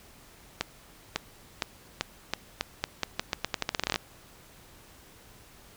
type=accelerating click train; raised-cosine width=0.2 ms; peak=-9 dBFS; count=22; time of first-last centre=0.61-3.959 s; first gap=550 ms; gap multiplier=0.84; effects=pink hiss -54 dBFS RMS until 5.76 s